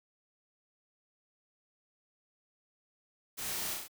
white noise with echo, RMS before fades -40 dBFS, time 3.37-3.75 s, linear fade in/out 20 ms, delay 33 ms, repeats 4, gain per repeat -2 dB, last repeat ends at 3.882 s, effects none

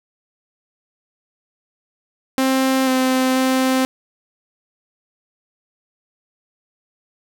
sawtooth tone with pitch steps, 263.8 / 259 / 260.7 Hz, C4 / C4 / C4, +14 / -17 / -6 cents, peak -11 dBFS, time 2.38-3.85 s, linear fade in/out 0 ms, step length 490 ms, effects none

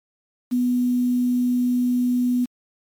sine tone with quantisation, 246.9 Hz, B3, in tune, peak -17 dBFS, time 0.51-2.46 s, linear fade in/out 20 ms, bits 7, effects MP3 96 kbps

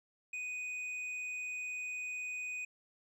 triangle tone with hard clipping, 2489 Hz, D#7, in tune, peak -39 dBFS, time 0.33-2.65 s, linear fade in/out 5 ms, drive 8 dB, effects none

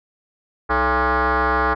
sine tone with frequency modulation, 185 Hz, F#3, in tune, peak -14 dBFS, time 0.69-1.75 s, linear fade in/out 20 ms, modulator 249 Hz, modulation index 5.8, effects tanh soft clip ceiling -13 dBFS

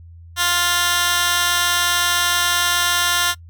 15% pulse tone with high-pass filter, 350.4 Hz, F4, 6 cents sharp, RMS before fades -18 dBFS, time 0.36-3.35 s, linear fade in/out 50 ms, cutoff 1900 Hz, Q 0.95, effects noise-tail reverb RT60 0.1 s tail -23 dB re dry + added 84 Hz sine -38 dBFS peak until 3.49 s

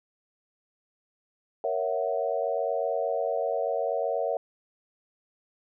sine chord, F# dominant seventh, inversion first, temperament equal, 466.2 / 554.4 / 659.3 / 740 Hz, A#4 / C#5 / E5 / F#5, 0 / 0 / 0 / 0 cents, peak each -31 / -30 / -30 / -33 dBFS, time 1.64-4.37 s, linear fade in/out 2 ms, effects none

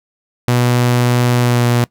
sawtooth tone with pitch glide, 122.3 to 120.55 Hz, B2 to B2, -16 to -41 cents, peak -7 dBFS, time 0.48-1.84 s, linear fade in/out 0 ms, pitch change -25 cents, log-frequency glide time 1.4-1.65 s, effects noise-tail reverb RT60 0.1 s tail -21 dB re dry

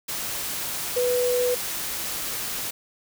sine tone in noise, 493.9 Hz, B4, in tune, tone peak -20 dBFS, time 0.96-1.55 s, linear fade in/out 10 ms, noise white, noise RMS -30 dBFS, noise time 0.08-2.71 s, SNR +7 dB, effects none

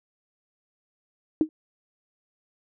sine tone with exponential decay, 312.4 Hz, D#4, 7 cents sharp, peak -13 dBFS, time 1.41-1.49 s, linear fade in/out 1 ms, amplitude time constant 17 ms, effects none

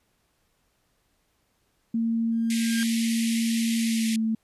sine tone with pitch glide, 228.3 to 222.2 Hz, A#3 to A3, -36 to +17 cents, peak -22 dBFS, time 1.94-4.35 s, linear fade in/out 5 ms, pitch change -47 cents, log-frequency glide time 3.8-4.17 s
sawtooth tone with exponential growth, 1607 Hz, G6, 43 cents sharp, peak -24 dBFS, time 2.32-2.83 s, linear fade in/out 0 ms, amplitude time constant 110 ms
pink band-pass noise, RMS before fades -34 dBFS, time 2.5-4.16 s, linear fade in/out 2 ms, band 1900 to 12000 Hz, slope 96 dB/octave
effects pink hiss -70 dBFS RMS until 4.43 s + resampled to 32000 Hz

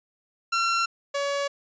sawtooth tone pair in turn, 1362 / 564.4 Hz, F6 / C#5, -44 / +31 cents, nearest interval octave + minor third, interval 1525 cents, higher first, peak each -18 / -21 dBFS, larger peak first, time 0.52-0.86 / 1.14-1.48 s, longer neither, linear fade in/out 10 ms, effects resampled to 16000 Hz

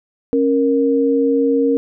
sine tone pair together, 274.1 / 467 Hz, C#4 / A#4, -19 / +3 cents, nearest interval major sixth, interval 922 cents, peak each -15 dBFS, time 0.33-1.77 s, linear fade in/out 0 ms, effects none

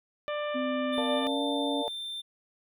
harmonic tone, 593 Hz, D5, 17 cents sharp, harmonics 1 / 2 / 3 / 4 / 5 / 6, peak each -31 / -37 / -41 / -43 / -45 / -47 dBFS, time 0.28-1.27 s, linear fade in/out 0 ms
sine tone with pitch glide, 257.5 to 282.4 Hz, C4 to C#4, -28 to +32 cents, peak -30 dBFS, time 0.54-1.83 s, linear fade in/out 20 ms, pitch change +160 cents, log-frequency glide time 1.1-1.42 s
triangle tone, 3574 Hz, A7, 26 cents sharp, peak -33 dBFS, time 0.92-2.22 s, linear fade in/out 20 ms
sine chord, Bb major seventh, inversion none, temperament equal, 466.2 / 587.3 / 698.5 / 880 Hz, Bb4 / D5 / F5 / A5, 0 / 0 / 0 / 0 cents, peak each -35 / -34 / -37 / -36 dBFS, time 0.98-1.88 s, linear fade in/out 0 ms
effects none

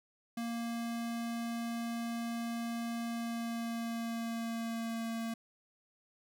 square tone with pitch glide, 232.9 to 228.1 Hz, A#3 to A#3, -1 to -37 cents, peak -36 dBFS, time 0.37-5.34 s, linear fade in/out 5 ms, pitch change -36 cents, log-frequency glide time 3.07-5.07 s, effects none

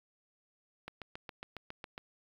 click train, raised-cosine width 0.3 ms, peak -26 dBFS, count 9, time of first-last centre 0.88-1.979 s, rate 7.28 Hz, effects low-pass 5000 Hz 12 dB/octave + 9-bit

